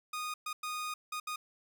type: tone bursts at uneven times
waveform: sawtooth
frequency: 1235 Hz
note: D#6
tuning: 13 cents flat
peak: -32 dBFS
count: 5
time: 0.13-0.34 / 0.46-0.53 / 0.63-0.94 / 1.12-1.2 / 1.27-1.36 s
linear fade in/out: 5 ms
effects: 11-bit